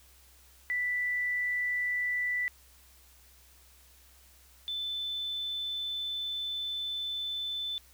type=tone pair in turn; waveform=sine; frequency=1975.5 / 3520 Hz; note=B6 / A7; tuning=0 / 0 cents; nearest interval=minor seventh; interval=1000 cents; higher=second; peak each=-28 / -32 dBFS; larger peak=first; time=0.7-2.48 / 4.68-7.78 s; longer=second; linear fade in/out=0 ms; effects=added 64 Hz sine -60 dBFS peak until 7.93 s + white hiss -60 dBFS RMS until 7.93 s